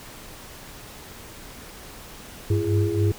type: tone cluster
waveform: sine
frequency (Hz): 98.2 / 101.8 / 336.9 / 412.6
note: G2 / G#2 / E4 / G#4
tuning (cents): +4 / -34 / +38 / -11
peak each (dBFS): -24 / -23 / -26 / -27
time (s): 2.5-3.12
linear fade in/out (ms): 5
effects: pink hiss -42 dBFS RMS until 3.18 s